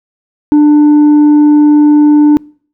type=tone with tanh clipping; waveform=sine; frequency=297 Hz; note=D4; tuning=20 cents sharp; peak=-3 dBFS; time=0.52-2.37 s; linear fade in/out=0 ms; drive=3 dB; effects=noise-tail reverb RT60 0.5 s tail -26 dB re dry